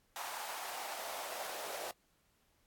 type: noise with high-pass filter sweep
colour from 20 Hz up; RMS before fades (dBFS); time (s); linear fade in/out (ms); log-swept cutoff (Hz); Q
pink; -43; 0.16-1.91; 0; 900 to 580; 2.5
effects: pink hiss -74 dBFS RMS until 2.66 s + AAC 64 kbps